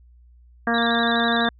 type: harmonic tone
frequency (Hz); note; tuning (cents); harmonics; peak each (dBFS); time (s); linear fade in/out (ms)
233.1; A#3; 0; 1 / 2 / 3 / 4 / 5 / 6 / 7 / 8; -23 / -28 / -25 / -32 / -28 / -33 / -24 / -33; 0.67-1.49; 2
type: tone with vibrato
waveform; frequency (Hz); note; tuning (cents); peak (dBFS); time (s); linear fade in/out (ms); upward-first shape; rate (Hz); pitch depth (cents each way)
sine; 3729; A#7; 0; -26; 0.74-1.49; 5; square; 12; 71
effects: added 60 Hz sine -48 dBFS peak until 1.59 s